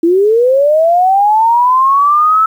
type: linear sweep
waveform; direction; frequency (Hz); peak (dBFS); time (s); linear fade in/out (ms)
sine; up; 324.1 to 1318.5; -6; 0.03-2.46; 5
effects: 7-bit